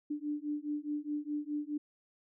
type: beating tone pair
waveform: sine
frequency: 293.7 / 298.5 Hz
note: D4 / D4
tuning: 0 / +28 cents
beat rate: 4.8 Hz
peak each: -37 / -37 dBFS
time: 0.1-1.78 s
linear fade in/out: 10 ms
effects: none